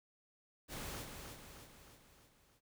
pink noise with echo, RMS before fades -45 dBFS, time 0.68-1.06 s, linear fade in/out 50 ms, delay 310 ms, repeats 5, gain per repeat -5 dB, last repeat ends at 2.61 s, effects none

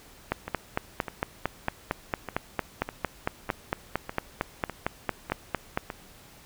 two click trains, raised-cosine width 0.5 ms, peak -10 / -18 dBFS, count 25 / 10, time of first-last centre 0.32-5.775 / 0.48-5.902 s, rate 4.4 / 1.66 Hz, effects pink hiss -52 dBFS RMS until 6.45 s

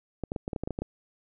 clicks, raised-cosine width 2 ms, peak -18 dBFS, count 11, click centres 0.237 / 0.319 / 0.362 / 0.479 / 0.532 / 0.562 / 0.636 / 0.675 / 0.707 / 0.789 / 0.82 s, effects none

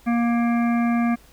harmonic tone, 235.5 Hz, A#3, 18 cents sharp, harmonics 1 / 3 / 5 / 7 / 9 / 10, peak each -18 / -28 / -32 / -35 / -37 / -38 dBFS, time 0.06-1.16 s, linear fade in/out 20 ms, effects added 55 Hz sine -53 dBFS peak until 1.32 s + pink hiss -53 dBFS RMS until 1.32 s

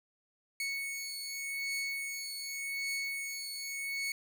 sawtooth beating tone pair, 2213 / 2213.86 Hz, C#7 / C#7, -3 / -3 cents, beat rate 0.86 Hz, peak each -34 / -37 dBFS, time 0.6-4.12 s, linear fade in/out 2 ms, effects none

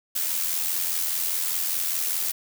blue noise with amplitude modulation, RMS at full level -24 dBFS, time 0.15-2.32 s, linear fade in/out 10 ms, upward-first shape sine, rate 84.9 Hz, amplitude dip 50%, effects none

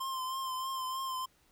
square tone with vibrato, 1046.5 Hz, C6, in tune, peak -35 dBFS, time 0-1.26 s, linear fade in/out 10 ms, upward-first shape triangle, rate 3.2 Hz, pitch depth 39 cents each way, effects pink hiss -68 dBFS RMS until 1.51 s

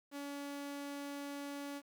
sawtooth tone, 283.8 Hz, C#4, 41 cents sharp, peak -38 dBFS, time 0.11-1.82 s, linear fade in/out 50 ms, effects 11-bit

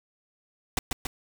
pink noise with echo, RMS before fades -26 dBFS, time 0.77-0.79 s, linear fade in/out 2 ms, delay 140 ms, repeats 2, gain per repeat -3 dB, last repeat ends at 1.07 s, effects none

